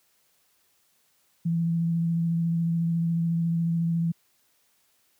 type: tone with vibrato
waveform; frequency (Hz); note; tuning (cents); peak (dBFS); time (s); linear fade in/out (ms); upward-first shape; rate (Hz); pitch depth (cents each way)
sine; 167.2; E3; +25; -22; 1.45-4.12; 10; triangle; 14; 19
effects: white hiss -67 dBFS RMS until 5.19 s + high-pass 60 Hz 12 dB/octave